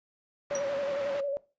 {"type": "band-pass noise", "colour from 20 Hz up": "white", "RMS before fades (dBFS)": -42, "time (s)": [0.5, 1.21], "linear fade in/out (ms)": 10, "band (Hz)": [130, 1700], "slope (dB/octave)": 12}
{"type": "tone with vibrato", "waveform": "sine", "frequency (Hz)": 562, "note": "C#5", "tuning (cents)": 24, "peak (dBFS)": -28, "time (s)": [0.51, 1.37], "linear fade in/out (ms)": 0, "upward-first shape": "square", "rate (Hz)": 11, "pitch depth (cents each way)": 39}
{"type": "tone with exponential decay", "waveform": "sine", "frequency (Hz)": 5800, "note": "F#8", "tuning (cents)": -35, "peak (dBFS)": -29, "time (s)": [0.55, 0.64], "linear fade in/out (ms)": 2, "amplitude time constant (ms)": 19}
{"effects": ["noise-tail reverb RT60 0.3 s tail -18 dB re dry", "resampled to 16000 Hz"]}